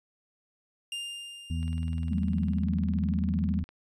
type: tone with exponential decay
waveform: 45% pulse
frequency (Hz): 2804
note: F7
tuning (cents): +6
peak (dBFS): -32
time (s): 0.92-2.63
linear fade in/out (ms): 2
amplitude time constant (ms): 370
type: harmonic tone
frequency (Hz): 81.8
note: E2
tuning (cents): -13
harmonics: 1 / 2 / 3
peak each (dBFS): -29 / -35 / -38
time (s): 1.5-3.64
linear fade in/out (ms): 5
type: click train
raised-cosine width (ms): 0.3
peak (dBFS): -35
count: 42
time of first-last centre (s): 1.63-3.69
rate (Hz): 19.9
type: tone with vibrato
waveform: sine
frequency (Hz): 196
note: G3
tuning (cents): 0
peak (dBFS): -27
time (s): 2.11-3.61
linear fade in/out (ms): 5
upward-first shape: sine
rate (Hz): 18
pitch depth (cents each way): 190
effects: resampled to 24000 Hz